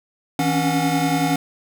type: tone cluster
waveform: square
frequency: 161.3 / 271.1 / 281.7 / 725 Hz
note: E3 / C#4 / C#4 / F#5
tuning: -37 / -38 / +28 / -35 cents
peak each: -24 dBFS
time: 0.39-1.36 s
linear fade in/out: 2 ms
effects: none